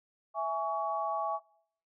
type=chord; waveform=sine; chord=C# minor; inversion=first; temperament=equal with one note detuned; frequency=659.3 / 830.6 / 1126.2 Hz; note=E5 / G#5 / C#6; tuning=0 / 0 / +27 cents; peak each=-34 dBFS; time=0.34-1.4 s; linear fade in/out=50 ms; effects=noise-tail reverb RT60 0.6 s tail -21 dB re dry